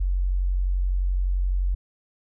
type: tone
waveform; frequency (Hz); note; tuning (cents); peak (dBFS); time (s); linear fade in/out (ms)
sine; 45.83; F#1; -16; -20; 0-1.75; 10
effects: none